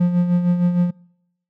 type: tone with tremolo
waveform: triangle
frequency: 176.3 Hz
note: F3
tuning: 17 cents sharp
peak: -10 dBFS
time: 0-0.91 s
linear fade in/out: 10 ms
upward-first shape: sine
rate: 6.5 Hz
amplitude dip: 55%
effects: noise-tail reverb RT60 0.8 s tail -26 dB re dry